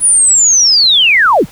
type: linear sweep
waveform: sine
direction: down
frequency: 9956 to 62 Hz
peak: -5 dBFS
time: 0-1.46 s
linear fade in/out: 50 ms
effects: pink hiss -38 dBFS RMS until 1.51 s